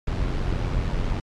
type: noise with amplitude modulation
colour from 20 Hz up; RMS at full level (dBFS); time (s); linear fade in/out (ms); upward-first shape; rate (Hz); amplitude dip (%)
brown; -22; 0.07-1.2; 5; sine; 90.5; 50
effects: low-pass 5000 Hz 12 dB/octave + MP3 96 kbps